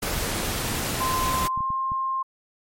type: noise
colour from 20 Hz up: pink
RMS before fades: -27 dBFS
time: 0.02-1.48 s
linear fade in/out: 10 ms
type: clicks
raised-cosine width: 5 ms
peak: -24 dBFS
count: 8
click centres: 0.718 / 0.922 / 1.409 / 1.457 / 1.576 / 1.606 / 1.704 / 1.919 s
type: tone with pitch glide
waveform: sine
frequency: 1037 to 1060 Hz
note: C6 to C6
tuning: -16 to +22 cents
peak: -23 dBFS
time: 1-2.23 s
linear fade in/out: 10 ms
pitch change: +38 cents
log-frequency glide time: 1.44-1.66 s
effects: MP3 64 kbps